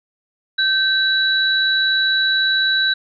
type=tone pair together; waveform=sine; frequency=1554 / 3927 Hz; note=G6 / B7; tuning=-16 / -11 cents; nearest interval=octave + major third; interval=1605 cents; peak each=-17 dBFS; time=0.58-2.94 s; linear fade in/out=10 ms; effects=none